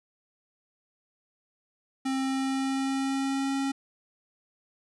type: tone with pitch glide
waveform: square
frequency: 265.9 to 272.6 Hz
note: C4 to C#4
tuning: +28 to -29 cents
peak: -27 dBFS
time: 2.05-3.72 s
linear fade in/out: 10 ms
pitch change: +43 cents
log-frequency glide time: 2.18-3.54 s
effects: resampled to 24000 Hz